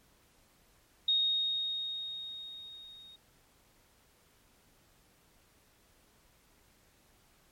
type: tone with level ramp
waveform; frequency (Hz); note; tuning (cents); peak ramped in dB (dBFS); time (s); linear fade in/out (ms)
sine; 3729; A#7; 0; -24 to -51; 1.08-3.16; 5
effects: pink hiss -66 dBFS RMS until 7.51 s + MP3 64 kbps